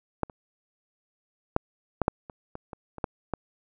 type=clicks; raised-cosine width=1 ms; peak=-11 / -30 / -7 / -9 / -6 / -26 / -23 / -24 / -25 / -12 / -14 dBFS; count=11; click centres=0.233 / 0.298 / 1.564 / 2.017 / 2.081 / 2.298 / 2.554 / 2.732 / 2.983 / 3.042 / 3.337 s; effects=none